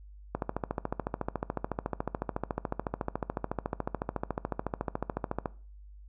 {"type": "click train", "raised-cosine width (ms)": 1, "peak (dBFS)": -16, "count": 72, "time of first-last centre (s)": [0.35, 5.458], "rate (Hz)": 13.9, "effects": ["noise-tail reverb RT60 0.4 s tail -20 dB re dry", "added 50 Hz sine -47 dBFS peak until 6.08 s"]}